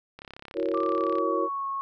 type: click train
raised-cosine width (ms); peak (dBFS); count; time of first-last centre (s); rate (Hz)
0.3; -26; 35; 0.19-1.184; 34.2
type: chord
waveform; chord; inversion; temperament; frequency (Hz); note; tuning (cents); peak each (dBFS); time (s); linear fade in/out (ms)
sine; F# dominant seventh; third; equal; 329.6 / 370 / 466.2 / 554.4; E4 / F#4 / A#4 / C#5; 0 / 0 / 0 / 0; -30; 0.54-1.49; 50
type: tone with pitch glide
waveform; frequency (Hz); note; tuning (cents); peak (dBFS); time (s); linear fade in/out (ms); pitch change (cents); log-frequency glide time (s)
sine; 1174.7 to 1096; D6 to C#6; 0 to -20; -28; 0.74-1.81; 0; -120; 0.85-1.67
effects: none